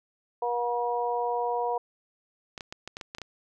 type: harmonic tone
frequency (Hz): 240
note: B3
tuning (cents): -49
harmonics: 2 / 3 / 4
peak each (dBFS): -30 / -30 / -30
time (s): 0.42-1.78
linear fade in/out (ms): 5
type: clicks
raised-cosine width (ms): 0.2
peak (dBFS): -20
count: 9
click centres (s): 2.578 / 2.608 / 2.725 / 2.876 / 2.969 / 3.012 / 3.149 / 3.184 / 3.217
effects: none